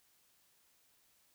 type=silence; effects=white hiss -71 dBFS RMS until 1.34 s